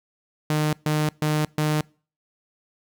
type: tone bursts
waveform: sawtooth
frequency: 152.4 Hz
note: D#3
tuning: 36 cents flat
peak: -16 dBFS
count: 4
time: 0.5-1.81 s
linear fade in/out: 2 ms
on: 230 ms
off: 130 ms
effects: noise-tail reverb RT60 0.4 s tail -25 dB re dry